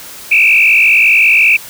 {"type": "tone with frequency modulation", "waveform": "sine", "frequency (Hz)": 2489, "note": "D#7", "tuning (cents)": 0, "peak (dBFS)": -5, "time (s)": [0.31, 1.57], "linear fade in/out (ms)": 10, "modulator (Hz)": 54.6, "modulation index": 3.6, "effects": ["white hiss -31 dBFS RMS until 1.69 s"]}